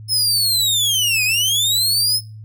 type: linear two-way sweep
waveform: sawtooth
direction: down then up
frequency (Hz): 5230 to 2439 to 5230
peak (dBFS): -12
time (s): 0.08-2.21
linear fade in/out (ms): 50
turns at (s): 1.24
effects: noise-tail reverb RT60 0.3 s tail -20 dB re dry + added 108 Hz sine -33 dBFS peak until 2.44 s